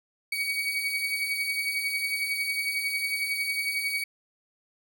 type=beating tone pair; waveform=35% pulse; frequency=2247 / 2258 Hz; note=C#7 / C#7; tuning=+23 / +31 cents; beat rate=11 Hz; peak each=-32 / -26 dBFS; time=0.32-4.04 s; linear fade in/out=5 ms; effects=none